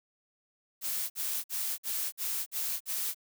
blue noise bursts, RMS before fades -33 dBFS, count 7, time 0.81-3.146 s, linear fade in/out 50 ms, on 290 ms, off 51 ms, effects none

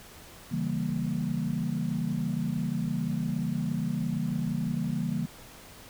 sine chord, C# diminished seventh, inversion none, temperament equal, 138.59 / 164.81 / 196 / 233.1 Hz, C#3 / E3 / G3 / Bb3, 0 / 0 / 0 / 0 cents, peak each -34 / -31 / -33 / -32 dBFS, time 0.51-5.26 s, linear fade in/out 10 ms, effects tanh soft clip ceiling -16 dBFS + pink hiss -49 dBFS RMS until 5.89 s

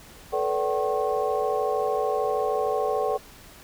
sine tone cluster, 435.4 / 488.6 / 574 / 762 / 1084 Hz, A4 / B4 / D5 / G5 / C#6, -18 / -19 / -40 / -49 / -39 cents, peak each -27 / -29 / -29 / -28 / -33 dBFS, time 0.32-3.18 s, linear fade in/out 20 ms, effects pink hiss -48 dBFS RMS until 3.63 s

